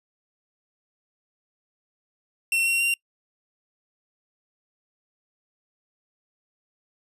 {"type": "tone with pitch steps", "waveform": "45% pulse", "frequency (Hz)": [2713, 2738, 2764], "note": ["E7", "F7", "F7"], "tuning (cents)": [49, -35, -19], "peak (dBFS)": -20, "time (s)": [2.52, 2.94], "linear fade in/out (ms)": 2, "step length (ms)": 140, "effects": ["noise-tail reverb RT60 0.1 s tail -26 dB re dry", "resampled to 32000 Hz"]}